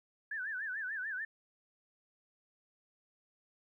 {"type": "tone with vibrato", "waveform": "sine", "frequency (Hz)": 1632, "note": "G#6", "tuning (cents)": -31, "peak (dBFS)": -36, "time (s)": [0.31, 1.25], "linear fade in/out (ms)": 5, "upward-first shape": "sine", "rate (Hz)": 6.8, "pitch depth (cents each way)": 170, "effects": ["13-bit"]}